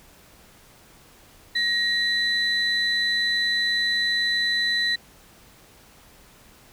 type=tone pair together; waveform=sine; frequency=1885 / 3994 Hz; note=A#6 / B7; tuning=+19 / +19 cents; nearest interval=octave + minor second; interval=1300 cents; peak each=-22 dBFS; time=1.55-4.96 s; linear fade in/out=10 ms; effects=tanh soft clip ceiling -15 dBFS + pink hiss -52 dBFS RMS until 6.72 s